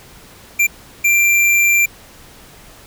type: tone bursts at uneven times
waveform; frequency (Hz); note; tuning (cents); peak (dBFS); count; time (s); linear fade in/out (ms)
square; 2365; D7; +12; -11; 2; 0.59-0.67 / 1.04-1.86; 10
effects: pink hiss -42 dBFS RMS until 2.86 s